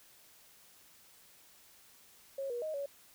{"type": "tone with pitch steps", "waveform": "sine", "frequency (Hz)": [546, 480.3, 624, 562], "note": ["C#5", "B4", "D#5", "C#5"], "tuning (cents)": [-26, -48, 5, 24], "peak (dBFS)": -35, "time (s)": [2.38, 2.86], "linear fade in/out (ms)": 5, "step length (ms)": 120, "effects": ["white hiss -61 dBFS RMS until 3.14 s"]}